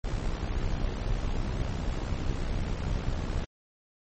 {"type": "noise with amplitude modulation", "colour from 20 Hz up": "brown", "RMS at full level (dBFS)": -27, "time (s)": [0.04, 3.45], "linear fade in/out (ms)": 5, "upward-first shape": "sine", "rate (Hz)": 64.8, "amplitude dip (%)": 60, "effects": ["MP3 32 kbps"]}